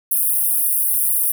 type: high-pass noise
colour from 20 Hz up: pink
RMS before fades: -18 dBFS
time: 0.11-1.32 s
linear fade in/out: 5 ms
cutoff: 9400 Hz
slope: 96 dB/octave
effects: none